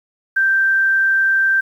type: tone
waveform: sine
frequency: 1568 Hz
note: G6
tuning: in tune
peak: -12 dBFS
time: 0.36-1.61 s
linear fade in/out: 10 ms
effects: 8-bit